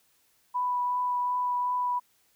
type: tone with vibrato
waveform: sine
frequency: 987.8 Hz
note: B5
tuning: in tune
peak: -25 dBFS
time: 0.54-2 s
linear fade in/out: 20 ms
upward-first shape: triangle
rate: 2.7 Hz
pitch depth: 11 cents each way
effects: white hiss -67 dBFS RMS until 2.35 s